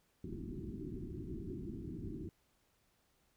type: low-pass noise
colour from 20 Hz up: white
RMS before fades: -44 dBFS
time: 0.24-2.29 s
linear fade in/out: 2 ms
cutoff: 380 Hz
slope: 96 dB/octave
effects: pink hiss -75 dBFS RMS until 3.36 s